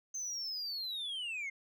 sine linear sweep, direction down, 6290 to 2093 Hz, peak -34 dBFS, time 0.14-1.5 s, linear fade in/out 10 ms, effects tanh soft clip ceiling -36 dBFS

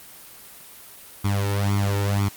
sawtooth tone with flanger, 100.3 Hz, G2, 40 cents sharp, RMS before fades -22 dBFS, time 1.24-2.29 s, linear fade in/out 10 ms, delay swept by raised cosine 0.87 to 2.27 ms, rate 2 Hz, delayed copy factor +0.8, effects white hiss -44 dBFS RMS until 2.36 s + Opus 32 kbps

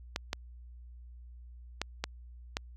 clicks, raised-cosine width 0.2 ms, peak -14 dBFS, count 5, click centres 0.161 / 0.331 / 1.816 / 2.04 / 2.569 s, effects added 60 Hz sine -47 dBFS peak until 2.76 s

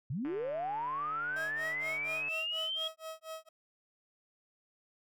sine linear sweep, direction up, 110 to 3300 Hz, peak -33 dBFS, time 0.1-2.88 s, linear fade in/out 5 ms
click train, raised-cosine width 0.5 ms, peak -34 dBFS, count 302, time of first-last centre 0.25-2.284 s, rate 148 Hz
30% pulse tone with tremolo, 640 Hz, D#5, 49 cents sharp, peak -37 dBFS, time 1.36-3.49 s, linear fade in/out 5 ms, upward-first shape sine, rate 4.2 Hz, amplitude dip 100%
effects none

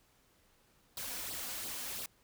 white noise with flanger, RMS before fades -41 dBFS, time 0.97-2.06 s, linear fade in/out 2 ms, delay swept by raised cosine 0.22 to 4.22 ms, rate 2.9 Hz, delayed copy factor +0.7, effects pink hiss -69 dBFS RMS until 2.23 s

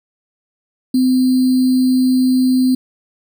sine tone with sample-and-hold, 256.5 Hz, C4, 34 cents flat, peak -10 dBFS, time 0.94-2.75 s, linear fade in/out 5 ms, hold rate 4410 Hz, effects none

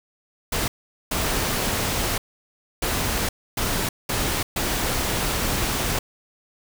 pink noise bursts at uneven times, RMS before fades -24 dBFS, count 6, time 0.52-0.68 / 1.11-2.18 / 2.82-3.29 / 3.57-3.89 / 4.09-4.43 / 4.56-5.99 s, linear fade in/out 5 ms, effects none

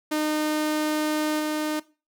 sawtooth tone with level steps, 305.7 Hz, D#4, 30 cents flat, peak -19 / -21 dBFS, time 0.11-1.8 s, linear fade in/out 10 ms, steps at 1.39 s, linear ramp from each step 10 ms, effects noise-tail reverb RT60 0.3 s tail -18 dB re dry

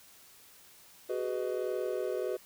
triangle chord, G# minor seventh, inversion third, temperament just, 373.8 / 415.3 / 498.4 / 623 Hz, F#4 / G#4 / B4 / D#5, +18 / 0 / +16 / +2 cents, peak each -33 / -36 / -34 / -37 dBFS, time 1.09-2.37 s, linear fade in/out 10 ms, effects white hiss -57 dBFS RMS until 2.45 s

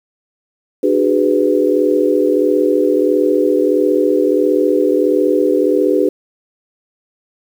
sine chord, G# half-diminished seventh, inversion second, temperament just, 299 / 373.8 / 415.3 / 498.4 Hz, D4 / F#4 / G#4 / B4, +31 / +18 / 0 / +16 cents, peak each -16 dBFS, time 0.83-6.09 s, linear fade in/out 5 ms, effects 7-bit

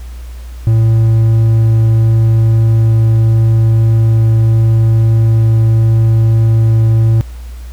triangle tone, 112.4 Hz, A2, 37 cents sharp, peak -4 dBFS, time 0.67-7.21 s, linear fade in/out 0 ms, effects added 60 Hz sine -24 dBFS peak until 7.72 s + pink hiss -42 dBFS RMS until 7.72 s

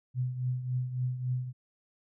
sine tone with tremolo, 126.3 Hz, B2, 39 cents sharp, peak -26 dBFS, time 0.14-1.53 s, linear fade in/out 50 ms, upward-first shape triangle, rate 3.6 Hz, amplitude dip 70%, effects none

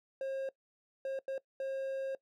triangle tone bursts at uneven times, 537 Hz, C5, 45 cents sharp, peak -32 dBFS, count 4, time 0.21-0.49 / 1.05-1.19 / 1.28-1.38 / 1.6-2.15 s, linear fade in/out 2 ms, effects noise-tail reverb RT60 0.1 s tail -21 dB re dry

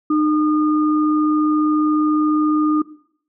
sine tone pair together, 304.8 / 1219.2 Hz, D#4 / D#6, -36 / -36 cents, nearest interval 2 octaves, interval 2400 cents, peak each -14 / -23 dBFS, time 0.1-2.82 s, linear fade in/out 5 ms, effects noise-tail reverb RT60 0.6 s tail -17 dB re dry

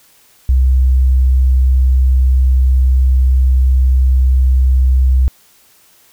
sine tone, 64.5 Hz, C2, 24 cents flat, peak -7 dBFS, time 0.49-5.28 s, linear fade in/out 0 ms, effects white hiss -49 dBFS RMS until 6.12 s

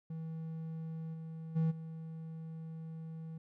triangle tone with level steps, 161.4 Hz, E3, 36 cents flat, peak -37 / -40 / -26 / -40 dBFS, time 0.1-3.38 s, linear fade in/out 5 ms, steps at 1.13 / 1.55 / 1.7 s, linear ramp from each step 20 ms, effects none

